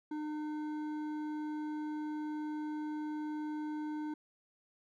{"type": "tone with hard clipping", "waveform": "sine", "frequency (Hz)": 303.5, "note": "D#4", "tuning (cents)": -43, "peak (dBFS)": -38, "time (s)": [0.11, 4.14], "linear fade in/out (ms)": 5, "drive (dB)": 9, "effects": []}